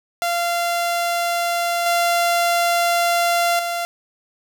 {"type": "tone with level steps", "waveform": "sawtooth", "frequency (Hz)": 690, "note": "F5", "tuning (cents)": -21, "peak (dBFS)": [-15, -12, -18], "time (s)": [0.22, 3.85], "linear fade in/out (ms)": 0, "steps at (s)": [1.86, 3.59], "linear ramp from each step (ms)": 2, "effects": []}